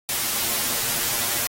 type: noise with comb filter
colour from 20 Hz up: white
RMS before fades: -24 dBFS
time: 0.09-1.47 s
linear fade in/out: 0 ms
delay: 8.6 ms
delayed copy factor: +0.8
effects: AAC 48 kbps